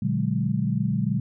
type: chord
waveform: sine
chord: G# half-diminished seventh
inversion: first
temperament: equal with one note detuned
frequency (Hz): 120.3 / 146.83 / 185 / 207.7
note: B2 / D3 / F#3 / G#3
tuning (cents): -45 / 0 / 0 / 0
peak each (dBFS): -27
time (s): 0.02-1.2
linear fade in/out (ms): 5
effects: none